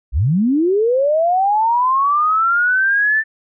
sine linear sweep, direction up, 49 to 1784 Hz, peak -12 dBFS, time 0.12-3.24 s, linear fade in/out 50 ms, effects none

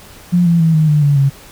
sine tone with pitch steps, 176.3 / 169.22 / 162.42 / 155.89 / 149.63 / 143.61 / 137.84 Hz, F3 / E3 / E3 / D#3 / D3 / D3 / C#3, +17 / +46 / -25 / +4 / +33 / -38 / -9 cents, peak -8 dBFS, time 0.32-1.3 s, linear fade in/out 20 ms, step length 140 ms, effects pink hiss -39 dBFS RMS until 1.51 s

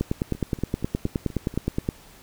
two click trains, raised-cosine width 3 ms, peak -24 / -10 dBFS, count 6 / 19, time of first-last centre 0.35-1.54 / 0.01-1.889 s, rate 4.2 / 9.58 Hz, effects pink hiss -50 dBFS RMS until 2.22 s

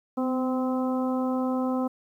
harmonic tone with a mistuned harmonic, 258.5 Hz, C4, 21 cents flat, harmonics 1 / 2 / 3 / 4 / 5, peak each -25 / -31 / -35 / -37 / -39 dBFS, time 0.17-1.88 s, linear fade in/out 10 ms, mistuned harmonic 1, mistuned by -22 cents, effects 10-bit

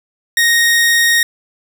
sawtooth tone, 1864.7 Hz, A#6, in tune, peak -6 dBFS, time 0.37-1.23 s, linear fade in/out 2 ms, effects none

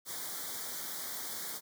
white band-stop noise, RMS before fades -40 dBFS, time 0.05-1.61 s, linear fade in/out 50 ms, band 2200 to 3200 Hz, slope 96 dB/octave, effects high-pass 150 Hz 12 dB/octave

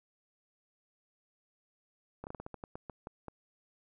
slowing click train, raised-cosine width 1 ms, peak -28 dBFS, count 12, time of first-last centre 2.24-3.283 s, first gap 29 ms, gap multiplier 1.22, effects none

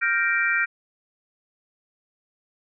sine chord, G minor seventh, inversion third, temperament equal, 1396.9 / 1568 / 1864.7 / 2349 Hz, F6 / G6 / Bb6 / D7, 0 / 0 / 0 / 0 cents, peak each -25 dBFS, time 0.01-0.66 s, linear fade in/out 20 ms, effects none

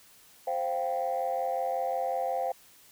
sine chord, C suspended fourth, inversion none, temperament equal, 523.3 / 698.5 / 784 Hz, C5 / F5 / G5, 0 / 0 / 0 cents, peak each -31 dBFS, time 0.47-2.52 s, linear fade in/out 5 ms, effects tanh soft clip ceiling -21 dBFS + white hiss -57 dBFS RMS until 2.91 s

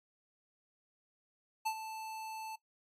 square tone with ADSR envelope, 880 Hz, A5, in tune, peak -31 dBFS, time 1.65-2.56 s, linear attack 15 ms, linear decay 71 ms, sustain -11 dB, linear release 10 ms, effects noise-tail reverb RT60 0.1 s tail -17 dB re dry + MP3 64 kbps

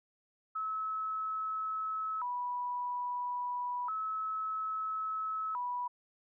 sine tone with vibrato, 1127 Hz, C#6, 28 cents sharp, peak -33 dBFS, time 0.55-5.88 s, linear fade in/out 10 ms, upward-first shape square, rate 0.3 Hz, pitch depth 240 cents each way, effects none

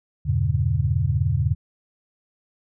sine chord, E diminished seventh, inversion none, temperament just, 82.41 / 98.89 / 118.67 / 142.4 Hz, E2 / G2 / Bb2 / Db3, 0 / +16 / +31 / +47 cents, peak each -24 dBFS, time 0.25-1.55 s, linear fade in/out 20 ms, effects none

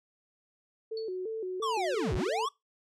sine tone with vibrato, 404.8 Hz, G#4, 44 cents flat, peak -32 dBFS, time 0.91-2.46 s, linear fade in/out 10 ms, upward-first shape square, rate 2.9 Hz, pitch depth 160 cents each way
sine tone with exponential decay, 4435 Hz, C#8, in tune, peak -39 dBFS, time 0.97-1.17 s, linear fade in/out 2 ms, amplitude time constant 42 ms
square linear two-way sweep, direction down then up, 1174.7 to 32.09 to 1174.7 Hz, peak -30 dBFS, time 1.62-2.49 s, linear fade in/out 10 ms, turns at 2.15 s
effects noise-tail reverb RT60 0.2 s tail -23 dB re dry + low-pass 7000 Hz 12 dB/octave

